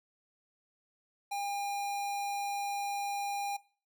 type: tone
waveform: square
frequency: 806 Hz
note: G5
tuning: 48 cents sharp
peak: -34 dBFS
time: 1.31-3.57 s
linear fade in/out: 10 ms
effects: noise-tail reverb RT60 0.4 s tail -21 dB re dry